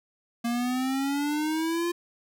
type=exponential sweep; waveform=square; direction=up; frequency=233.1 to 349.2 Hz; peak=-26 dBFS; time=0.44-1.92 s; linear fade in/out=10 ms; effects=none